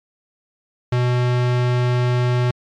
square tone, 123.47 Hz, B2, in tune, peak -16 dBFS, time 0.92-2.51 s, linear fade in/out 5 ms, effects low-pass 4000 Hz 12 dB/octave + MP3 96 kbps

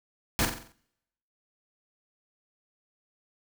pink noise with echo, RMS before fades -25 dBFS, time 0.39-0.45 s, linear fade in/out 0 ms, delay 45 ms, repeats 6, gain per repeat -6 dB, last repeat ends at 0.72 s, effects noise-tail reverb RT60 0.9 s tail -26 dB re dry

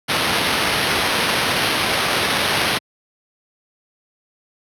white noise with sample-and-hold, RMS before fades -19 dBFS, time 0.08-2.79 s, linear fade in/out 20 ms, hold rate 7350 Hz, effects high-pass 80 Hz 12 dB/octave + low-pass 12000 Hz 12 dB/octave

